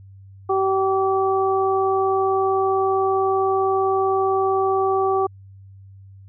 harmonic tone, 384.5 Hz, G4, 33 cents flat, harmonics 1 / 2 / 3, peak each -19 / -22 / -24 dBFS, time 0.49-5.27 s, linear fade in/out 10 ms, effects added 97 Hz sine -41 dBFS peak until 6.28 s

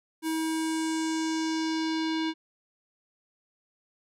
square tone with low-pass filter sweep, 320 Hz, D#4, 49 cents sharp, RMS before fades -29 dBFS, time 0.22-2.34 s, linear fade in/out 50 ms, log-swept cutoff 12000 to 3700 Hz, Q 2.3, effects none

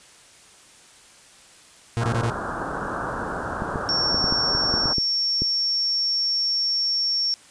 40% pulse tone bursts, 116.54 Hz, A#2, in tune, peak -20 dBFS, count 4, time 1.97-2.301 s, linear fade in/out 0 ms, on 67 ms, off 21 ms
white low-pass noise, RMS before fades -29 dBFS, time 2-4.94 s, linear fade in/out 20 ms, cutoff 1600 Hz, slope 96 dB/octave
clicks, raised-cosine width 3 ms, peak -14 dBFS, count 10, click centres 3.621 / 3.758 / 4.145 / 4.242 / 4.324 / 4.55 / 4.74 / 4.857 / 4.983 / 5.42 s
sine tone, 5480 Hz, F8, 34 cents flat, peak -20 dBFS, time 3.89-7.34 s, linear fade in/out 0 ms
effects white hiss -50 dBFS RMS until 7.5 s + resampled to 22050 Hz

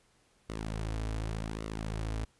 sawtooth tone with flanger, 54.2 Hz, A1, 25 cents flat, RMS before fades -36 dBFS, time 0.49-2.25 s, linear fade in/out 5 ms, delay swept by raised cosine 1.2 to 5.6 ms, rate 0.87 Hz, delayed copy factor -0.65, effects pink hiss -68 dBFS RMS until 2.39 s + resampled to 24000 Hz

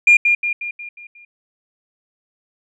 sine tone with echo, 2411 Hz, D7, 45 cents sharp, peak -5 dBFS, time 0.07-0.17 s, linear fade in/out 5 ms, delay 180 ms, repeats 6, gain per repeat -6 dB, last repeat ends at 1.25 s, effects tanh soft clip ceiling -3 dBFS

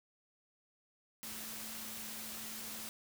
sine tone in noise, 220 Hz, A3, in tune, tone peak -54 dBFS, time 1.23-2.89 s, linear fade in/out 0 ms, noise white, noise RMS -45 dBFS, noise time 1.23-2.89 s, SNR -12 dB, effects none

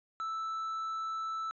triangle tone, 1318 Hz, E6, 1 cent flat, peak -32 dBFS, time 0.2-1.51 s, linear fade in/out 0 ms, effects resampled to 16000 Hz

